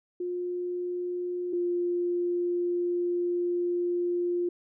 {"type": "tone pair in turn", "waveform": "sine", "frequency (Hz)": [356, 351.1], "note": ["F4", "F4"], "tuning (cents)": [33, 9], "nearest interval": "unison", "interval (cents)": 24, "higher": "first", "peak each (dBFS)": [-29, -25], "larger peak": "second", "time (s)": [[0.2, 1.53], [1.53, 4.49]], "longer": "second", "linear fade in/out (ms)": 5, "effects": []}